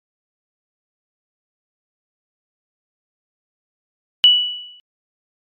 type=tone with exponential decay; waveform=sine; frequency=2951 Hz; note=F#7; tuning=5 cents flat; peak=-4 dBFS; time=4.24-4.8 s; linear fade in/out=0 ms; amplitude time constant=120 ms; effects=MP3 96 kbps